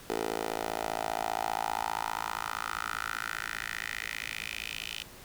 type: tone with high-pass filter sweep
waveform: 10% pulse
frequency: 55.1 Hz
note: A1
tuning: 3 cents sharp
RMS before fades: -35 dBFS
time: 0.1-5.03 s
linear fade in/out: 0 ms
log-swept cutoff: 450 to 2900 Hz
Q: 3.7
effects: pink hiss -50 dBFS RMS until 5.24 s